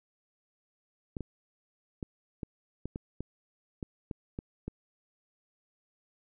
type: clicks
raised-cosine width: 3 ms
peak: -23 dBFS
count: 11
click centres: 1.168 / 1.207 / 2.028 / 2.432 / 2.856 / 2.959 / 3.206 / 3.828 / 4.112 / 4.389 / 4.68 s
effects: none